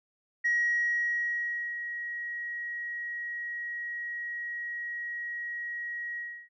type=tone with ADSR envelope; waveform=sine; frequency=1900 Hz; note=A#6; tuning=33 cents sharp; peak=-22 dBFS; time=0.44-6.49 s; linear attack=16 ms; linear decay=1300 ms; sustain=-11 dB; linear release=310 ms; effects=tanh soft clip ceiling -20 dBFS